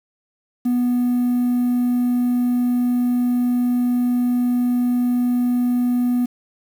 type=tone; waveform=triangle; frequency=245.3 Hz; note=B3; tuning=12 cents flat; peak=-13 dBFS; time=0.65-6.26 s; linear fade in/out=10 ms; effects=tanh soft clip ceiling -10 dBFS + 7-bit